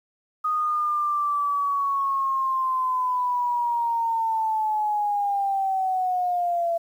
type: linear sweep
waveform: sine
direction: down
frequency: 1244.5 to 672 Hz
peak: -21 dBFS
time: 0.44-6.78 s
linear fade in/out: 10 ms
effects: 9-bit